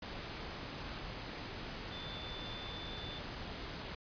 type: tone in noise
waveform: sine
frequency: 3530 Hz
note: A7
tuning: 5 cents sharp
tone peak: -47 dBFS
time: 1.92-3.19 s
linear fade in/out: 5 ms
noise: pink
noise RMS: -44 dBFS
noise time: 0.02-3.95 s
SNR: -6 dB
effects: resampled to 11025 Hz